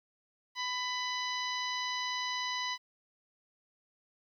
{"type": "harmonic tone", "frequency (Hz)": 997, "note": "B5", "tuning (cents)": 16, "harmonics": [1, 2, 3, 4, 5, 6], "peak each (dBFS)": [-37, -38, -41, -40, -43, -47], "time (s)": [0.55, 2.78], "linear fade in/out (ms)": 50, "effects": ["11-bit"]}